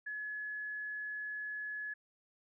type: tone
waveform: sine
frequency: 1700 Hz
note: G#6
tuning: 40 cents sharp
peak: -38 dBFS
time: 0.06-1.94 s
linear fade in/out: 10 ms
effects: none